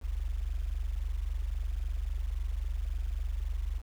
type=tone pair together; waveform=sine; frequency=41.7 / 65.41 Hz; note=E1 / C2; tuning=+21 / 0 cents; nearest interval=minor sixth; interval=779 cents; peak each=-32 / -34 dBFS; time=0.01-3.82 s; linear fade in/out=50 ms; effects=9-bit